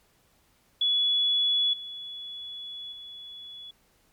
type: tone with level steps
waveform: sine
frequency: 3400 Hz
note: G#7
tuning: 40 cents sharp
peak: -21 / -36 / -40 dBFS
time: 0.81-3.71 s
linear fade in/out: 5 ms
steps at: 1.73 / 2.92 s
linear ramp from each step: 5 ms
effects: pink hiss -65 dBFS RMS until 4.12 s + MP3 96 kbps